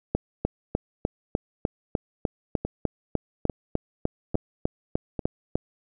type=two click trains; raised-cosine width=2 ms; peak=-15 / -9 dBFS; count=4 / 19; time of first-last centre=2.65-5.192 / 0.15-5.555 s; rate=1.18 / 3.33 Hz; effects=none